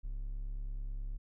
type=tone; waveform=triangle; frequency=34.65 Hz; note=C#1; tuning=in tune; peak=-34 dBFS; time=0.03-1.18 s; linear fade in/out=20 ms; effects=none